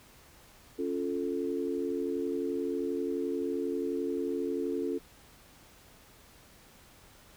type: chord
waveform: sine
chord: Db augmented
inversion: none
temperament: equal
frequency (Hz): 277.2 / 349.2 / 440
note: Db4 / F4 / A4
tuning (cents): 0 / 0 / 0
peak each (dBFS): -34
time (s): 0.78-4.99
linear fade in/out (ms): 20
effects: pink hiss -57 dBFS RMS until 7.36 s